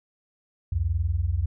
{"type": "tone pair together", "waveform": "sine", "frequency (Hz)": [67.41, 88.2], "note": ["C#2", "F2"], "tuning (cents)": [-48, 18], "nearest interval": "perfect fourth", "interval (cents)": 466, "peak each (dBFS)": [-26, -24], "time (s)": [0.72, 1.46], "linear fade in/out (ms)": 5, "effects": []}